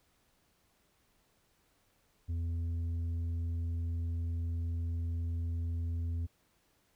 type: tone with tanh clipping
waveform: sine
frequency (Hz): 84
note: E2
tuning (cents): +33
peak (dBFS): -33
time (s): 2.28-6.27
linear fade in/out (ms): 20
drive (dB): 5
effects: pink hiss -72 dBFS RMS until 6.95 s